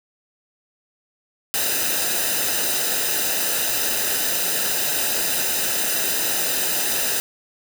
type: noise with comb filter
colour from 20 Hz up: white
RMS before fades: -22 dBFS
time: 1.54-7.2 s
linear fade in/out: 0 ms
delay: 0.9 ms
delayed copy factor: -0.65
effects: none